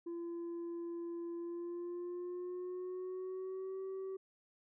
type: tone with pitch glide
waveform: sine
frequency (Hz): 340.7 to 382.4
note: F4 to G4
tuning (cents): -43 to -43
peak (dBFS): -37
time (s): 0.06-4.17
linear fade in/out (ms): 10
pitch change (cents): +200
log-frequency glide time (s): 1.36-3.81
effects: tanh soft clip ceiling -39 dBFS

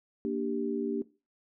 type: chord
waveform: sine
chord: G minor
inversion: first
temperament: equal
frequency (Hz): 233.1 / 293.7 / 392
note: Bb3 / D4 / G4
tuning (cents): 0 / 0 / 0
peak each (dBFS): -33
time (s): 0.25-1.02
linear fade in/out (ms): 0
effects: noise-tail reverb RT60 0.3 s tail -18 dB re dry

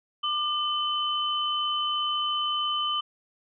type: tone pair together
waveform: sine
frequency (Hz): 1195 / 3041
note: D6 / F#7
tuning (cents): +30 / +47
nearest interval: octave + major third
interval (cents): 1617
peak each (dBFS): -28 / -27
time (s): 0.23-3.01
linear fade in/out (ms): 10
effects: none

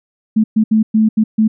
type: tone bursts at uneven times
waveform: sine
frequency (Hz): 218.3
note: A3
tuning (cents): -13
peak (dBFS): -8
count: 6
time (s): 0.36-0.44 / 0.56-0.64 / 0.71-0.83 / 0.94-1.09 / 1.17-1.24 / 1.38-1.48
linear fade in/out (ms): 10
effects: none

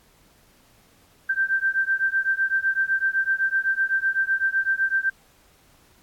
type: beating tone pair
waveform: sine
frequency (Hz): 1564 / 1571.9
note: G6 / G6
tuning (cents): -4 / +4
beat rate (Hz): 7.9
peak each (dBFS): -23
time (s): 1.29-5.1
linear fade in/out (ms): 10
effects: pink hiss -58 dBFS RMS until 6.02 s + AAC 64 kbps

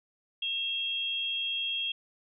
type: tone pair together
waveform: sine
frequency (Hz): 2709 / 3255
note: E7 / G#7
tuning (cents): +47 / -36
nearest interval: minor third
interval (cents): 317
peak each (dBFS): -36 / -30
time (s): 0.42-1.92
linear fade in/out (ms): 5
effects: none

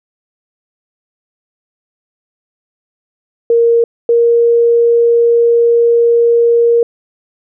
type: tone pair in turn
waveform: sine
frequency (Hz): 466.2 / 468.9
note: A#4 / A#4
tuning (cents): 0 / +10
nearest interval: unison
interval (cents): 10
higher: second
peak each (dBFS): -6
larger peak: neither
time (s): 3.5-3.84 / 4.09-6.83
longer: second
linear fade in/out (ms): 2
effects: none

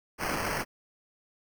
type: noise with sample-and-hold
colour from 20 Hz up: violet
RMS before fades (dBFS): -31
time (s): 0.18-0.65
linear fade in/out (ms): 50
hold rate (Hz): 3675
effects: none

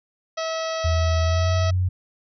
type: harmonic tone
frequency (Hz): 647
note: E5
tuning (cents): -32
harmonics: 1 / 2 / 3 / 4 / 5 / 6 / 7 / 8 / 9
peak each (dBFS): -26 / -31 / -36 / -39 / -38 / -40 / -40 / -40 / -40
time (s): 0.37-1.71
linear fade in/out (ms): 10
type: tone with pitch glide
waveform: sine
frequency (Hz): 83.5 to 91.58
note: E2 to F#2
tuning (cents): +23 to -17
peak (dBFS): -18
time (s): 0.84-1.89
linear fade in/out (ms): 10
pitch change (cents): +160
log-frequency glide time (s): 1.22-1.54
effects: none

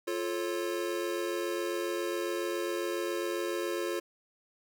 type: chord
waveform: square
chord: F augmented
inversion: none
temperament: just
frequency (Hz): 349.2 / 436.5 / 545.7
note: F4 / A4 / C#5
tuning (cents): 0 / -14 / -27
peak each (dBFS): -34 / -38 / -38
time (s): 0.07-4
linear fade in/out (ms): 10
effects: none

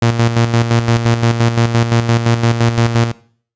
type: tone with tremolo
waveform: sawtooth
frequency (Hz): 116.54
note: A#2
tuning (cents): 0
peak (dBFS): -5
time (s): 0.02-3.12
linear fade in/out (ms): 5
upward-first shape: square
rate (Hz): 5.8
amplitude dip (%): 60
effects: noise-tail reverb RT60 0.5 s tail -19 dB re dry + resampled to 16000 Hz

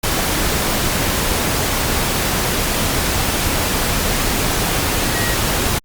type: tone in noise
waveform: sine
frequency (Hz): 1900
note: A#6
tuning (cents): +33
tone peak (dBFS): -24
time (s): 5.14-5.35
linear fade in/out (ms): 10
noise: pink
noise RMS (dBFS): -18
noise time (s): 0.03-5.79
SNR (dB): -9
effects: Opus 48 kbps

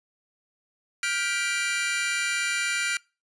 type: chord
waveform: sawtooth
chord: G dominant seventh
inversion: third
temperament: just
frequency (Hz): 1411.2 / 1568 / 1960 / 2352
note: F6 / G6 / B6 / D7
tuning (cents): +18 / 0 / -14 / +2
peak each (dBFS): -26 / -30 / -29 / -25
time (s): 1.03-2.97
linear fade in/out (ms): 2
effects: noise-tail reverb RT60 0.3 s tail -24 dB re dry + resampled to 22050 Hz

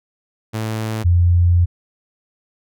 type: tone pair in turn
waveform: sawtooth / sine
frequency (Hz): 110 / 87.31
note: A2 / F2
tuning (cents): 0 / 0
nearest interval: major third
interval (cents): 400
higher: first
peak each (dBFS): -17 / -10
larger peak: second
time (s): 0.53-1.04 / 1.04-1.66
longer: second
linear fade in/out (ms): 20
effects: none

